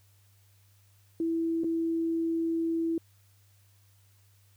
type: tone with dropouts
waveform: sine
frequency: 329.6 Hz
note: E4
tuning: in tune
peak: -26 dBFS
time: 1.2-2.98 s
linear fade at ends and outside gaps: 2 ms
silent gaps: 1.636-1.643 s
effects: added 99 Hz sine -60 dBFS peak until 4.56 s + white hiss -67 dBFS RMS until 4.56 s